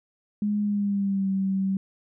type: tone with pitch glide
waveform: sine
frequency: 207.7 to 192.67 Hz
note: G#3 to G3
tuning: 0 to -30 cents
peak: -22 dBFS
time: 0.42-1.77 s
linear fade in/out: 2 ms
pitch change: -130 cents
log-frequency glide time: 0.61-1.29 s
effects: none